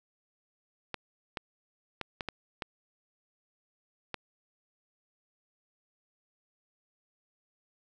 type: clicks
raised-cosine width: 0.3 ms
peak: -18 dBFS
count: 7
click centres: 0.943 / 1.372 / 2.013 / 2.208 / 2.287 / 2.622 / 4.143 s
effects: none